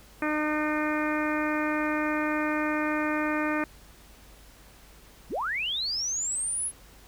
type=harmonic tone; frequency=303.9 Hz; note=D#4; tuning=41 cents flat; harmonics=1 / 2 / 3 / 4 / 5 / 6 / 7 / 8; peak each=-28 / -33 / -36 / -34 / -35 / -35 / -39 / -38 dBFS; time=0.22-3.64 s; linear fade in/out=2 ms
type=linear sweep; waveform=sine; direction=up; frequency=87.31 to 10790 Hz; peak=-27 dBFS; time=5.29-6.72 s; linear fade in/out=50 ms
effects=added 50 Hz sine -54 dBFS peak until 7.07 s + pink hiss -54 dBFS RMS until 7.07 s